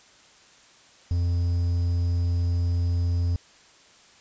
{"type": "tone with quantisation", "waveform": "triangle", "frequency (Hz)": 86.9, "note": "F2", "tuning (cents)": -8, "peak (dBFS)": -19, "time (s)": [1.11, 3.36], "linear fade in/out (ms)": 0, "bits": 8, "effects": ["white hiss -54 dBFS RMS until 4.2 s", "resampled to 16000 Hz"]}